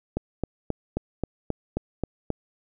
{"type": "click train", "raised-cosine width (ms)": 2, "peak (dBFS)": -12, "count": 9, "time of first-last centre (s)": [0.17, 2.303], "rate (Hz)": 3.75, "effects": []}